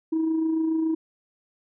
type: tone with amplitude modulation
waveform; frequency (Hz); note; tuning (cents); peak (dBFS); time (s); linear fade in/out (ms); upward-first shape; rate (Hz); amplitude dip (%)
sine; 321.1; E4; -45; -18; 0.12-0.95; 10; sine; 27.1; 40
effects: tanh soft clip ceiling -18 dBFS